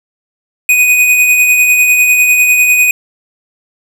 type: tone with tremolo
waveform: square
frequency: 2489 Hz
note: D#7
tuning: in tune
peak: -5 dBFS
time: 0.69-2.91 s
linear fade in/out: 2 ms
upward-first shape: sine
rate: 10 Hz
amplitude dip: 35%
effects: none